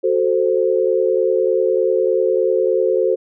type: chord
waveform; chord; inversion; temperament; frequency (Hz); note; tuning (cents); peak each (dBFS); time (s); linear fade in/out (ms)
sine; F# diminished; none; equal; 370 / 440 / 523.3; F#4 / A4 / C5; 0 / 0 / 0; -18; 0.03-3.16; 20
effects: none